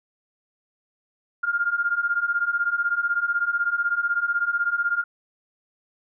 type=beating tone pair; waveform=sine; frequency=1396.9 / 1412.9 Hz; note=F6 / F6; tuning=0 / +20 cents; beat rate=16 Hz; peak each=-25 / -23 dBFS; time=1.43-5.04 s; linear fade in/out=10 ms; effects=none